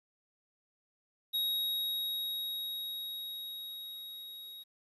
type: tone with level ramp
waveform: square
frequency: 3788 Hz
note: A#7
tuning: 27 cents sharp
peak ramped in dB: -30 to -46 dBFS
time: 1.33-4.64 s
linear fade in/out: 20 ms
effects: resampled to 32000 Hz + 11-bit